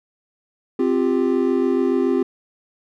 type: chord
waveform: triangle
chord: C suspended fourth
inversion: none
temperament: equal with one note detuned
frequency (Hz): 261.6 / 349.2 / 396.1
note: C4 / F4 / G4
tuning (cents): 0 / 0 / +18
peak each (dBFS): -18 / -19 / -19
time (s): 0.79-2.23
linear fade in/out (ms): 5
effects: none